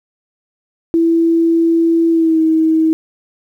sine tone with pitch glide, 331.7 to 319.5 Hz, E4 to D#4, +11 to +46 cents, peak -9 dBFS, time 0.94-2.93 s, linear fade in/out 0 ms, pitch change -65 cents, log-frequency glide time 2.1-2.39 s, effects 8-bit

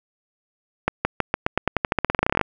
accelerating click train, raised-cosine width 0.5 ms, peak -3 dBFS, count 23, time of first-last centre 0.88-2.413 s, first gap 170 ms, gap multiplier 0.9, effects none

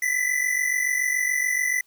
square tone pair together, 1971 / 2018 Hz, B6 / B6, -4 / +37 cents, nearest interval unison, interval 41 cents, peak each -25 dBFS, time 0.02-1.81 s, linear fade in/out 5 ms, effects white hiss -64 dBFS RMS until 1.86 s

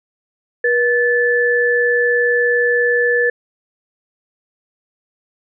sine tone pair together, 482.1 / 1743 Hz, B4 / A6, -42 / -17 cents, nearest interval octave + minor seventh, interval 2225 cents, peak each -15 dBFS, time 0.64-3.3 s, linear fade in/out 5 ms, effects none

